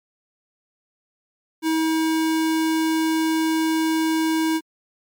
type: tone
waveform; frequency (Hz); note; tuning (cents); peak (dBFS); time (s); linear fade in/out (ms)
square; 320; D#4; +49; -19; 1.62-4.61; 50
effects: MP3 96 kbps